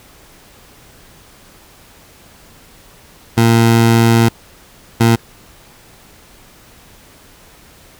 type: tone bursts at uneven times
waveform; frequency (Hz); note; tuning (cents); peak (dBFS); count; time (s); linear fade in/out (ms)
20% pulse; 115.3; A#2; -19; -3; 2; 3.37-4.29 / 5-5.16; 10
effects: pink hiss -44 dBFS RMS until 7.99 s